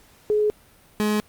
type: tone pair in turn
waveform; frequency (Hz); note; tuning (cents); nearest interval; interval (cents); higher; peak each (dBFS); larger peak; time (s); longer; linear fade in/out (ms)
sine / 30% pulse; 422.2 / 211.1; G#4 / G#3; +29 / +29; octave; 1200; first; -17; neither; 0.3-0.5 / 1-1.2; neither; 0
effects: pink hiss -54 dBFS RMS until 1.28 s + Opus 48 kbps